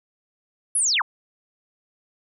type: linear sweep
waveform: sine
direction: down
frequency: 11175 to 739 Hz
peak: -18 dBFS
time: 0.75-1.02 s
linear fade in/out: 5 ms
effects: none